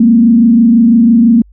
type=tone with frequency modulation; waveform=sine; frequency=231.2 Hz; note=A#3; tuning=14 cents flat; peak=-3 dBFS; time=0-1.42 s; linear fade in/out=5 ms; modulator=26 Hz; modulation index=0.69; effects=added 50 Hz sine -38 dBFS peak until 1.52 s